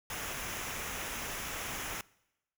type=noise with comb filter; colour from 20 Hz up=pink; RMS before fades=-39 dBFS; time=0.1-2.01 s; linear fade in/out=2 ms; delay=0.23 ms; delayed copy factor=-0.55; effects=noise-tail reverb RT60 0.9 s tail -23 dB re dry